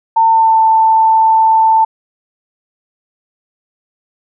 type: tone with pitch glide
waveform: sine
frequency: 900 to 888.1 Hz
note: A5 to A5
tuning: +39 to +16 cents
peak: -6 dBFS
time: 0.16-1.85 s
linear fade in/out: 10 ms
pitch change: -23 cents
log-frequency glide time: 0.31-0.61 s
effects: none